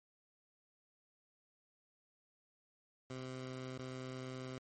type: tone with dropouts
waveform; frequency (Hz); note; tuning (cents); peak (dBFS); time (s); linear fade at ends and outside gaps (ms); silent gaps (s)
15% pulse; 129.3; C3; -20; -37; 3.1-4.58; 2; 3.777-3.789
effects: MP3 32 kbps